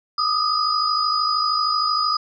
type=tone cluster; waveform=sine; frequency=1212 / 1265 / 4953 Hz; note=D#6 / D#6 / D#8; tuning=-46 / +28 / -9 cents; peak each=-23 / -22 / -22 dBFS; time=0.18-2.17 s; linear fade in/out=5 ms; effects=none

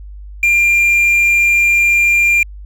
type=tone with quantisation; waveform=triangle; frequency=2391 Hz; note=D7; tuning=30 cents sharp; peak=-7 dBFS; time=0.43-2.43 s; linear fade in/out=2 ms; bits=6; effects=added 50 Hz sine -29 dBFS peak until 2.65 s

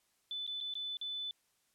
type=tone with dropouts; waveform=sine; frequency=3500 Hz; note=A7; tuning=10 cents flat; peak=-37 dBFS; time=0.31-1.31 s; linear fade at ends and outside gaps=1 ms; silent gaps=0.466-0.476 / 0.604-0.61 / 0.739-0.753 / 0.97-1.013 s; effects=white hiss -75 dBFS RMS until 1.74 s + low-pass 12000 Hz 12 dB/octave

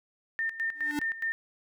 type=tone with tremolo; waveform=sine; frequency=1811 Hz; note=A6; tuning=49 cents sharp; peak=-27 dBFS; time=0.39-1.32 s; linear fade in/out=0 ms; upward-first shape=square; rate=4.8 Hz; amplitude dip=75%
type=tone with exponential growth; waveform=square; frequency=293.7 Hz; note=D4; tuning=in tune; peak=-26 dBFS; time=0.75-0.99 s; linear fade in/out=0 ms; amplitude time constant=51 ms
effects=none

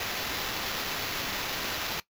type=noise with sample-and-hold; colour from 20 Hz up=blue; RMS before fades=-33 dBFS; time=0-2 s; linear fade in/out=2 ms; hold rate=8820 Hz; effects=noise-tail reverb RT60 0.1 s tail -18 dB re dry

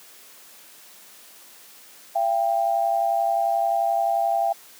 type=tone pair together; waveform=sine; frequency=680 / 791.4 Hz; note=F5 / G5; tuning=-46 / +16 cents; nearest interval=minor third; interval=262 cents; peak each=-22 dBFS; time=2.15-4.53 s; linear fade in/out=10 ms; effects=white hiss -48 dBFS RMS until 4.79 s + high-pass 200 Hz 12 dB/octave

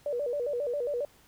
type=tone with vibrato; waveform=sine; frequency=530 Hz; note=C5; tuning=22 cents sharp; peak=-28 dBFS; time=0.06-1.05 s; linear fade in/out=2 ms; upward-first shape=square; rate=7.4 Hz; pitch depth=160 cents each way; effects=pink hiss -60 dBFS RMS until 1.27 s

